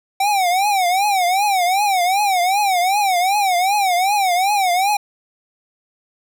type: tone with vibrato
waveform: square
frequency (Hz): 765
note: G5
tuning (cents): -42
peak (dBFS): -15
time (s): 0.2-4.97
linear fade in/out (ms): 5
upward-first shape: triangle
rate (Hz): 2.6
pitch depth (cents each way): 180
effects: none